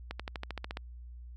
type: accelerating click train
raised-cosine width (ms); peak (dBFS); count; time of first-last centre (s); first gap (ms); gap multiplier
0.3; -21; 10; 0.11-0.771; 86; 0.96
effects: added 60 Hz sine -44 dBFS peak until 1.36 s